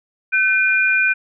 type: tone pair together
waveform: sine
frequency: 1524 / 2419 Hz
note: G6 / D#7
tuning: -49 / -49 cents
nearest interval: minor sixth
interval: 800 cents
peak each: -16 dBFS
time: 0.32-1.14 s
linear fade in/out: 20 ms
effects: none